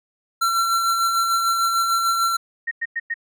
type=tone with tremolo; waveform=square; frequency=1356 Hz; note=E6; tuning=49 cents sharp; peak=-17 dBFS; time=0.41-2.37 s; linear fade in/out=10 ms; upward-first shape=sine; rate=6.7 Hz; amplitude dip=35%
type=tone bursts; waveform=sine; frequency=1858 Hz; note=A#6; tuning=6 cents flat; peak=-21 dBFS; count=4; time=2.67-3.142 s; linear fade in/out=10 ms; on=43 ms; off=100 ms
effects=none